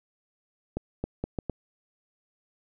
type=accelerating click train; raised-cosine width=2 ms; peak=-16 dBFS; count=5; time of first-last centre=0.77-1.497 s; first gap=270 ms; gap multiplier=0.74; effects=none